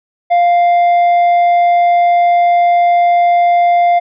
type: tone with tanh clipping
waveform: sine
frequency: 698.5 Hz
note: F5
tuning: in tune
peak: -8 dBFS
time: 0.3-4 s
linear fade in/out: 20 ms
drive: 5 dB
effects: none